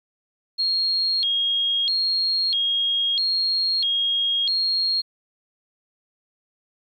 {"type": "tone with vibrato", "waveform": "sine", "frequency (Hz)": 3729, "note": "A#7", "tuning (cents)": 0, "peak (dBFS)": -19, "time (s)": [0.58, 5.02], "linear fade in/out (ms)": 20, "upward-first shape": "square", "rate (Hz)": 0.77, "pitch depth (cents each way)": 230, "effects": ["10-bit"]}